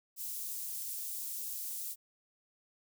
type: high-pass noise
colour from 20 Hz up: white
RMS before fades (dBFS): -40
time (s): 0.16-1.96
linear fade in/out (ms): 50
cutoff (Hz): 7700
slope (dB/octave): 12
effects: none